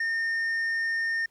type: tone with tanh clipping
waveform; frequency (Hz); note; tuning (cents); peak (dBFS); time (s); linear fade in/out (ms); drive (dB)
sine; 1823; A#6; -39; -26; 0-1.26; 5; 4
effects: pink hiss -68 dBFS RMS until 1.3 s